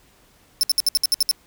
sawtooth tone bursts, 5300 Hz, E8, 9 cents sharp, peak -12 dBFS, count 9, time 0.61-1.312 s, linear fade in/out 0 ms, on 22 ms, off 63 ms, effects pink hiss -56 dBFS RMS until 1.46 s

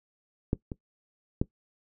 clicks, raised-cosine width 3 ms, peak -12 / -22 / -12 dBFS, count 3, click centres 0.531 / 0.718 / 1.415 s, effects noise-tail reverb RT60 0.1 s tail -19 dB re dry

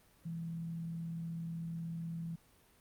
sine tone with frequency modulation, 166 Hz, E3, 12 cents sharp, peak -38 dBFS, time 0.25-2.36 s, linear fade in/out 10 ms, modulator 39.9 Hz, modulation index 0.28, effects pink hiss -66 dBFS RMS until 2.8 s + Opus 32 kbps

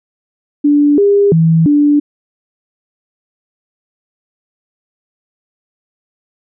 sine tone with pitch steps, 291.3 / 403.6 / 162.9 / 292.3 Hz, D4 / G#4 / E3 / D4, -14 / -49 / -20 / -8 cents, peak -6 dBFS, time 0.64-2 s, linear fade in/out 10 ms, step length 340 ms, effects none

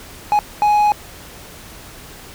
triangle tone bursts at uneven times, 835 Hz, G#5, 9 cents sharp, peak -9 dBFS, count 2, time 0.32-0.39 / 0.62-0.92 s, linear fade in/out 0 ms, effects pink hiss -38 dBFS RMS until 2.34 s

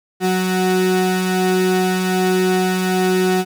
35% pulse tone pair together, 184.61 / 370.5 Hz, F#3 / F#4, -4 / +2 cents, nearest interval octave, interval 1206 cents, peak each -16 dBFS, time 0.2-3.45 s, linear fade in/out 50 ms, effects none

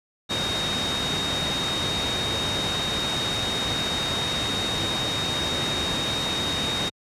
sine tone in noise, 3729 Hz, A#7, in tune, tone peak -26 dBFS, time 0.29-6.9 s, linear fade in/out 20 ms, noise pink, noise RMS -27 dBFS, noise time 0.29-6.9 s, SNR -2 dB, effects high-pass 80 Hz 12 dB/octave + low-pass 7000 Hz 12 dB/octave

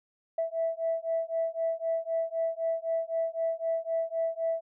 sine beating tone pair, 656 / 659.9 Hz, E5 / E5, -9 / +2 cents, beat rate 3.9 Hz, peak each -30 dBFS, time 0.38-4.61 s, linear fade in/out 5 ms, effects tanh soft clip ceiling -20 dBFS

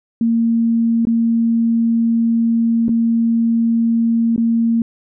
sine tone with dropouts, 230 Hz, A#3, 23 cents flat, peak -12 dBFS, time 0.21-4.82 s, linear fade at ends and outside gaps 2 ms, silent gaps 1.052-1.07 / 2.883-2.891 / 4.362-4.378 s, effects none

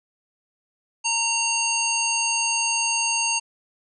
harmonic tone with a mistuned harmonic, 920 Hz, A#5, 23 cents flat, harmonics 1 / 3 / 5 / 7 / 9, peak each -28 / -25 / -29 / -25 / -30 dBFS, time 1.04-3.4 s, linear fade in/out 20 ms, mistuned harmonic 9, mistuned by +52 cents, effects none

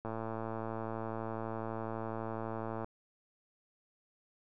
click train, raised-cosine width 1 ms, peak -25 dBFS, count 314, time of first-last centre 0.05-2.845 s, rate 112 Hz, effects none

